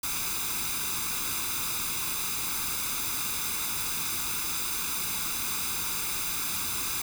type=noise with comb filter; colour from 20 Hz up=white; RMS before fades=-31 dBFS; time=0.03-7.02 s; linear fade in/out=5 ms; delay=0.81 ms; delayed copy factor=+0.75; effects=none